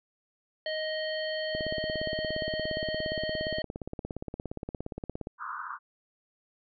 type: harmonic tone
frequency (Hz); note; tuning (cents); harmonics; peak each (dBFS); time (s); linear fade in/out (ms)
625; D#5; +8; 1 / 3 / 5 / 7; -32 / -37 / -39 / -40; 0.66-3.62; 2
type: click train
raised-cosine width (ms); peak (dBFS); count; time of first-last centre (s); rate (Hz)
2; -22; 65; 1.55-5.271; 17.2
type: band-pass noise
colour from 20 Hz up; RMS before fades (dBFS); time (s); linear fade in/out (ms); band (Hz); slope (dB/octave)
white; -38; 5.38-5.79; 50; 970 to 1500; 96
effects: none